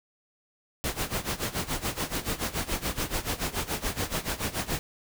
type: noise with tremolo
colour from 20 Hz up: pink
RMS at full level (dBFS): -28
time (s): 0.84-4.79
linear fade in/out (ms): 0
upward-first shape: sine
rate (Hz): 7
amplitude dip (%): 85
effects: none